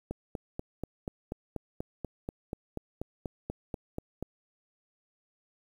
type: click train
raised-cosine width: 2 ms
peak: -21 dBFS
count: 18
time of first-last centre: 0.11-4.226 s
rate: 4.13 Hz
effects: 9-bit